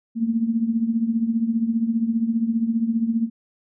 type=tone with tremolo; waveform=sine; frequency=228.2 Hz; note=A#3; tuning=37 cents flat; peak=-15 dBFS; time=0.15-3.3 s; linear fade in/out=50 ms; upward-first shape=triangle; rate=15 Hz; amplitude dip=80%; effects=none